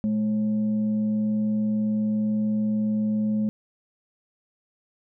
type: tone with frequency modulation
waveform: sine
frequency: 213.5 Hz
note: G#3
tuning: 48 cents sharp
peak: -21 dBFS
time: 0.04-3.49 s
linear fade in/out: 0 ms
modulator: 328 Hz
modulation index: 0.25
effects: none